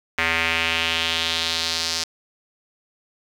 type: tone with band-pass filter sweep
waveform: square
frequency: 82.41 Hz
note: E2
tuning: in tune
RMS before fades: -23 dBFS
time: 0.18-2.04 s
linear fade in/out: 5 ms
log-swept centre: 2100 to 5100 Hz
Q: 2.6
effects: 7-bit